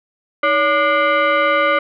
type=tone with frequency modulation; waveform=sine; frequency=315.7 Hz; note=D#4; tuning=25 cents sharp; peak=-12 dBFS; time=0.43-1.79 s; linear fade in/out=5 ms; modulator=883 Hz; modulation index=2.1; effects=none